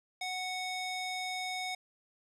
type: tone with band-pass filter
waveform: square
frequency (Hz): 740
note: F#5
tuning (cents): 0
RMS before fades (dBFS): -37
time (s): 0.21-1.75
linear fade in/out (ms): 5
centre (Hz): 3400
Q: 0.74
effects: resampled to 32000 Hz + 11-bit